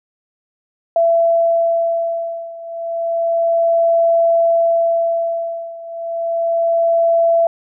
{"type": "beating tone pair", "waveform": "sine", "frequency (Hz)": [670, 670.31], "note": ["E5", "E5"], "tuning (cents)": [28, 29], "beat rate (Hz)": 0.31, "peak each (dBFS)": [-15, -17], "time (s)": [0.96, 7.47], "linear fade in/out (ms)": 2, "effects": []}